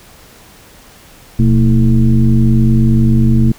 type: tone with frequency modulation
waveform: sine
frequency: 124.1 Hz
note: B2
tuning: 9 cents sharp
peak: -6 dBFS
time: 1.39-3.52 s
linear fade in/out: 5 ms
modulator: 99.3 Hz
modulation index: 1.3
effects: pink hiss -41 dBFS RMS until 3.58 s